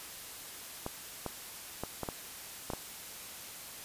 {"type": "clicks", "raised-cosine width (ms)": 1, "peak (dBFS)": -21, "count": 7, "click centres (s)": [0.864, 1.263, 1.836, 2.033, 2.088, 2.702, 2.735], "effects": ["white hiss -46 dBFS RMS until 3.84 s", "resampled to 32000 Hz"]}